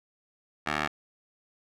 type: tone with band-pass filter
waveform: 15% pulse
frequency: 75.3 Hz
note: D2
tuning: 44 cents sharp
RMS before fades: -30 dBFS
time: 0.66-0.88 s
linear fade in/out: 10 ms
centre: 1700 Hz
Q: 1.1
effects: none